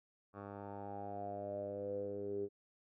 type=tone with low-pass filter sweep; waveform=10% pulse; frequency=100.9 Hz; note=G#2; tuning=49 cents flat; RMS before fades=-43 dBFS; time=0.33-2.49 s; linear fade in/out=50 ms; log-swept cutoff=1100 to 390 Hz; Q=9; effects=none